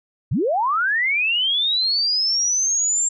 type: linear sweep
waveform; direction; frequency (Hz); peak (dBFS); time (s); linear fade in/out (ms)
sine; up; 86 to 7459; -17; 0.31-3.09; 10
effects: none